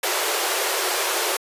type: high-pass noise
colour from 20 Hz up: pink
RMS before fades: -23 dBFS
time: 0.03-1.37 s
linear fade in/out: 5 ms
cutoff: 350 Hz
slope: 96 dB/octave
effects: resampled to 32000 Hz